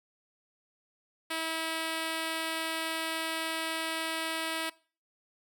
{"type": "tone", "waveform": "5% pulse", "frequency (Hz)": 323.6, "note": "E4", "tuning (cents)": -32, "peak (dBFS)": -20, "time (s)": [1.3, 4.7], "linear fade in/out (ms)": 10, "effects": ["noise-tail reverb RT60 0.4 s tail -22 dB re dry"]}